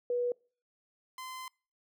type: tone pair in turn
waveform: sine / sawtooth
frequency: 487 / 1031.9 Hz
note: B4 / C6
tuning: -24 / -24 cents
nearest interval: octave + minor second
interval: 1300 cents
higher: second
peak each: -28 / -37 dBFS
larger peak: first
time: 0.1-0.32 / 1.18-1.48 s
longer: second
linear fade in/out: 2 ms
effects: noise-tail reverb RT60 0.4 s tail -26 dB re dry